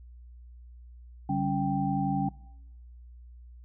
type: tone cluster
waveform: sine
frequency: 141.6 / 192.9 / 278.8 / 785 Hz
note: C#3 / G3 / C#4 / G5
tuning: +37 / -28 / +10 / +2 cents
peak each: -31 dBFS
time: 1.29-2.29 s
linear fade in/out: 5 ms
effects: noise-tail reverb RT60 0.9 s tail -22 dB re dry + added 60 Hz sine -46 dBFS peak until 3.64 s